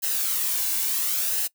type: noise with flanger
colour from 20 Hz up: blue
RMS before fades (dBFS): -25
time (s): 0.02-1.48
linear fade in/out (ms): 20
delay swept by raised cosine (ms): 0.87 to 1.6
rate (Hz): 0.72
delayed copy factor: -0.5
effects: noise-tail reverb RT60 0.1 s tail -21 dB re dry